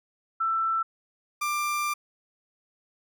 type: tone pair in turn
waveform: sine / 30% pulse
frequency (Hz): 1332 / 1186.7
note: E6 / D6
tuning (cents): +18 / +18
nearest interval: major second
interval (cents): 200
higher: first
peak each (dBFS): -23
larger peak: neither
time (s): 0.4-0.83 / 1.41-1.94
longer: second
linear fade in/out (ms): 10
effects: none